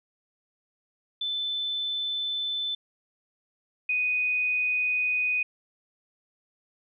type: tone pair in turn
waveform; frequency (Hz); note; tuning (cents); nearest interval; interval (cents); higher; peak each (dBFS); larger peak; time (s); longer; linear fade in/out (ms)
sine; 3520 / 2489; A7 / D#7; 0 / 0; tritone; 600; first; -27 / -23; second; 1.21-2.75 / 3.89-5.43; neither; 5
effects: none

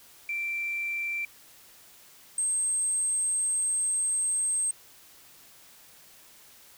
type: tone pair in turn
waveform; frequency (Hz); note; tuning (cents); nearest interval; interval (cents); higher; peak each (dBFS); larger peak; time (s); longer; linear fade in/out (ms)
sine; 2349 / 8371; D7 / C9; 0 / 0; octave + minor seventh; 2200; second; -28 / -23; second; 0.29-1.25 / 2.38-4.71; second; 2
effects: tanh soft clip ceiling -22 dBFS + white hiss -54 dBFS RMS until 6.77 s

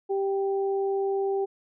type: tone pair together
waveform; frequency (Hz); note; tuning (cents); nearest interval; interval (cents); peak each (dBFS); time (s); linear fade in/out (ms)
sine; 392 / 783.4; G4 / G5; 0 / -1; octave; 1199; -24 / -33; 0.09-1.46; 20
effects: none

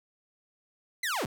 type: linear sweep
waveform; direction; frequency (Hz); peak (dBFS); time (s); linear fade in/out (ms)
sawtooth; down; 2093 to 77.78; -25; 1.03-1.26; 5
effects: none

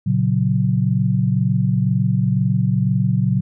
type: chord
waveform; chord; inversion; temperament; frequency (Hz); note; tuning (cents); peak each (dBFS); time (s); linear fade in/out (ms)
sine; F# major; first; equal with one note detuned; 116.54 / 138.59 / 184.46; A#2 / C#3 / F#3; 0 / 0 / -5; -19; 0.06-3.41; 10
effects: none

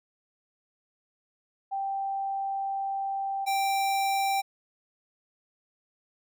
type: tone pair in turn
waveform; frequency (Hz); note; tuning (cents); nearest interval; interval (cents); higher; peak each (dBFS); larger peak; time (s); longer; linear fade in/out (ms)
sine / square; 784 / 784; G5 / G5; 0 / 0; unison; 0; neither; -28 / -25; second; 1.71-3.46 / 3.46-4.42; first; 20
effects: none

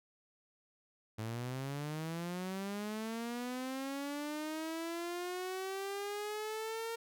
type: linear sweep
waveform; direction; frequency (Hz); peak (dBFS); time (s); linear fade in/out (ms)
sawtooth; up; 107.4 to 461.2; -34; 1.18-6.96; 10
effects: none

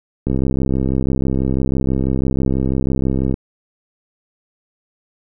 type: click train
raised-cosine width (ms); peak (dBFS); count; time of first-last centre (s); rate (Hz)
3; -6; 204; 0.27-3.341; 66.1
effects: none

